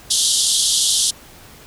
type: band-pass noise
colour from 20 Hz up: pink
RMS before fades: -17 dBFS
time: 0.1-1.11 s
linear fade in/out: 10 ms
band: 3100 to 11000 Hz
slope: 96 dB/octave
effects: pink hiss -43 dBFS RMS until 1.66 s